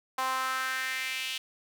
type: tone with high-pass filter sweep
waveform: sawtooth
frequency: 260.7 Hz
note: C4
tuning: 6 cents flat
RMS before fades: -32 dBFS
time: 0.18-1.38 s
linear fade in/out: 5 ms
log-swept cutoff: 930 to 3000 Hz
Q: 3.3
effects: none